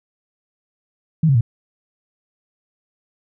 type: tone with pitch steps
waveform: sine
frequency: 160 / 136.11 / 115.78 Hz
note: D#3 / C#3 / A#2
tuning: +49 / -31 / -11 cents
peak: -11 dBFS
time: 1.23-1.41 s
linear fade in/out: 5 ms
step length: 60 ms
effects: none